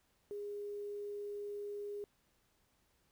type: tone with quantisation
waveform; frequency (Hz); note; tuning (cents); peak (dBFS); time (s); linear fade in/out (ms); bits
sine; 410.1; G#4; -22; -40; 0.31-2.04; 0; 11
effects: pink hiss -75 dBFS RMS until 3.11 s